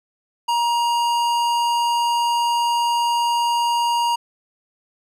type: tone with tanh clipping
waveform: sine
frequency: 945 Hz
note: A#5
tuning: 23 cents sharp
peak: -19 dBFS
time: 0.48-4.16 s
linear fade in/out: 10 ms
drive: 18 dB
effects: none